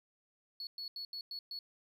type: tone bursts at uneven times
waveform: triangle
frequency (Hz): 4390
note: C#8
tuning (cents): -18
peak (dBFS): -38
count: 6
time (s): 0.6-0.67 / 0.78-0.88 / 0.96-1.05 / 1.13-1.21 / 1.31-1.39 / 1.51-1.59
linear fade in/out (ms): 2
effects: tanh soft clip ceiling -35 dBFS